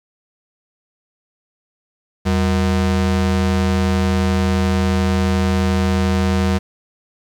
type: ring-modulated tone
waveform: square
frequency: 138.59 Hz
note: C#3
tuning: in tune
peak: -12 dBFS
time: 2.25-6.59 s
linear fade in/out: 20 ms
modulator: 55.7 Hz
effects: low-pass 7000 Hz 12 dB/octave + 7-bit